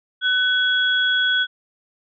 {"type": "tone pair together", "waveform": "sine", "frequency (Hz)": [1500, 3340], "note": ["F#6", "G#7"], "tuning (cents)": [23, 9], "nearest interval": "octave + major second", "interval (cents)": 1386, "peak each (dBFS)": [-18, -20], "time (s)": [0.21, 1.47], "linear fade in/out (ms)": 50, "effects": []}